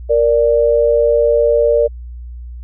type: tone pair together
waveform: sine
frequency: 466.2 / 586 Hz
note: A#4 / D5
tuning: 0 / -4 cents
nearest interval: major third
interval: 396 cents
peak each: -12 dBFS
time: 0.09-1.88 s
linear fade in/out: 20 ms
effects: added 60 Hz sine -27 dBFS peak until 2.63 s